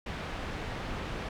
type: low-pass noise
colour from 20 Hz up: pink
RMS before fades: -37 dBFS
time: 0.06-1.29 s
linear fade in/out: 5 ms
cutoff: 2900 Hz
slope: 12 dB/octave
effects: none